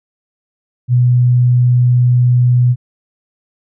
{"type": "tone", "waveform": "sine", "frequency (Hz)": 123.47, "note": "B2", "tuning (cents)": 0, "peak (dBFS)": -7, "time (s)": [0.88, 2.76], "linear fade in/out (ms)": 50, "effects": []}